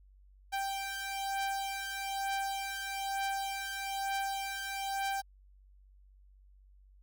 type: beating tone pair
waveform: sawtooth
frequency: 784 / 785.1 Hz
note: G5 / G5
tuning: 0 / +2 cents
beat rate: 1.1 Hz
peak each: -32 / -35 dBFS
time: 0.52-5.22 s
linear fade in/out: 20 ms
effects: added 48 Hz sine -57 dBFS peak until 7.02 s